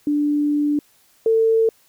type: tone pair in turn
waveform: sine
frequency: 293.7 / 448.6 Hz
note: D4 / A4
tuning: 0 / +34 cents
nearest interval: perfect fifth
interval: 734 cents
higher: second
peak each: -16 / -13 dBFS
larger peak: second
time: 0.07-0.79 / 1.26-1.69 s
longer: first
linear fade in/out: 2 ms
effects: white hiss -57 dBFS RMS until 1.88 s